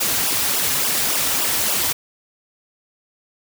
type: noise with flanger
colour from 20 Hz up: white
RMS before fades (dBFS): -20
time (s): 0-1.93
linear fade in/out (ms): 10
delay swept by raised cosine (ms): 0.46 to 5.56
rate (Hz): 3.5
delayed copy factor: -0.9
effects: none